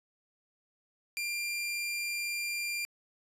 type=tone; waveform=sawtooth; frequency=2386 Hz; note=D7; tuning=27 cents sharp; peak=-29 dBFS; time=1.17-2.85 s; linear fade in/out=0 ms; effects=resampled to 32000 Hz